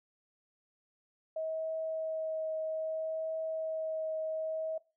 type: tone with vibrato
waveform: sine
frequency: 637 Hz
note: D#5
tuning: 41 cents sharp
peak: -33 dBFS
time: 1.36-4.78 s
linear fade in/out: 5 ms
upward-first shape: triangle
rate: 0.62 Hz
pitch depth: 12 cents each way
effects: noise-tail reverb RT60 0.3 s tail -20 dB re dry